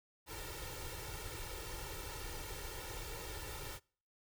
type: noise with comb filter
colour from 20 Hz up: pink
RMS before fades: -45 dBFS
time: 0.26-3.8 s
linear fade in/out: 50 ms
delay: 2.2 ms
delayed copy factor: +0.85
effects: noise-tail reverb RT60 0.5 s tail -26 dB re dry